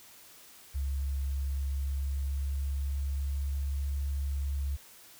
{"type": "tone with pitch glide", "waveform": "sine", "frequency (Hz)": [68.7, 69.82], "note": ["C#2", "C#2"], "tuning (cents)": [-15, 13], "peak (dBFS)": -29, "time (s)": [0.74, 4.77], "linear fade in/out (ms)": 20, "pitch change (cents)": 28, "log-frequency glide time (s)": [1.39, 3.87], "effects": ["white hiss -54 dBFS RMS until 5.19 s"]}